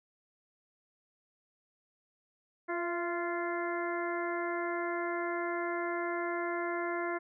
harmonic tone with a mistuned harmonic, 347.1 Hz, F4, 11 cents flat, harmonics 1 / 2 / 3 / 4 / 5 / 6, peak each -35 / -38 / -40 / -41 / -42 / -43 dBFS, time 2.68-7.19 s, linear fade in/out 20 ms, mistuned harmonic 2, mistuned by -36 cents, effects none

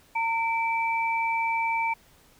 sine tone pair together, 910 / 2322 Hz, A#5 / D7, -42 / -20 cents, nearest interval octave + major third, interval 1622 cents, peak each -25 / -28 dBFS, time 0.15-1.94 s, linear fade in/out 10 ms, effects pink hiss -58 dBFS RMS until 2.39 s

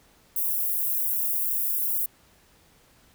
white high-pass noise, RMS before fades -26 dBFS, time 0.36-2.06 s, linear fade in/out 5 ms, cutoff 12000 Hz, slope 24 dB/octave, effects pink hiss -59 dBFS RMS until 3.14 s

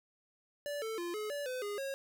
square tone with pitch steps, 580 / 443.8 / 346.5 / 425.6 / 576 / 508 / 410.9 / 545 Hz, D5 / A4 / F4 / G#4 / D5 / B4 / G#4 / C#5, -22 / +15 / -14 / +42 / -34 / +49 / -18 / -29 cents, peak -37 dBFS, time 0.66-1.94 s, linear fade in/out 0 ms, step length 160 ms, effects none

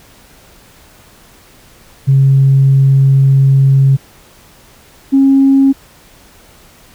sine tone pair in turn, 135.9 / 271.8 Hz, C#3 / C#4, -34 / -34 cents, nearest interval octave, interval 1200 cents, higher second, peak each -4 dBFS, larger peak neither, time 2.07-3.97 / 5.12-5.73 s, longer first, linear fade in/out 20 ms, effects tanh soft clip ceiling 0 dBFS + pink hiss -43 dBFS RMS until 6.94 s

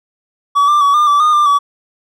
triangle tone with pitch steps, 1139 / 1185 / 1133 / 1203 / 1159 / 1223 / 1191 / 1142 Hz, C#6 / D6 / C#6 / D6 / D6 / D#6 / D6 / D6, +47 / +15 / +37 / +41 / -23 / -30 / +24 / -49 cents, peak -6 dBFS, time 0.55-1.59 s, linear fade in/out 20 ms, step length 130 ms, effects none

